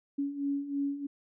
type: beating tone pair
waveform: sine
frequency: 279.1 / 282.2 Hz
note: C#4 / C#4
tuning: +12 / +31 cents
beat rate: 3.1 Hz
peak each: -36 / -31 dBFS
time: 0.18-1.07 s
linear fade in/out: 10 ms
effects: none